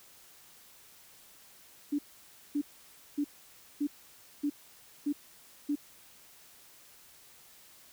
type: tone bursts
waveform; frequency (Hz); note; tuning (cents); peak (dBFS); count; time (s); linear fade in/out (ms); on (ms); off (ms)
sine; 290.1; D4; -21; -27; 7; 1.92-5.756; 10; 68; 560
effects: white hiss -57 dBFS RMS until 7.92 s